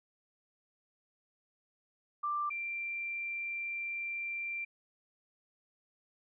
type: tone pair in turn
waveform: sine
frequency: 1181 / 2362 Hz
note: D6 / D7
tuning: +9 / +9 cents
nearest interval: octave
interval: 1200 cents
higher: second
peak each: -31 / -35 dBFS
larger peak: first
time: 2.23-2.5 / 2.5-4.65 s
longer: second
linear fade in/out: 10 ms
effects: none